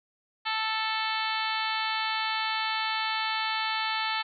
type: harmonic tone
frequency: 440 Hz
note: A4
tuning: in tune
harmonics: 2 / 3 / 4 / 5 / 6 / 7 / 8 / 9 / 10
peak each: -32 / -34 / -35 / -36 / -37 / -37 / -38 / -39 / -39 dBFS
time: 0.45-4.23 s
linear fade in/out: 20 ms
effects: none